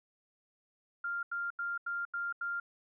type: tone bursts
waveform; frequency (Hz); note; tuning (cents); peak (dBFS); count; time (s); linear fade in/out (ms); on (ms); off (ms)
sine; 1396; F6; -1; -33; 6; 1.04-2.6; 5; 190; 84
effects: none